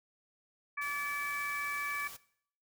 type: harmonic tone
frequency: 576 Hz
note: D5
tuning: 34 cents flat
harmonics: 2 / 3 / 4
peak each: -38 / -38 / -38 dBFS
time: 0.77-2.08 s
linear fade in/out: 10 ms
type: noise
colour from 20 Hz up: white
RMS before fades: -48 dBFS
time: 0.81-2.17 s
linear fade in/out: 10 ms
effects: noise-tail reverb RT60 0.6 s tail -18 dB re dry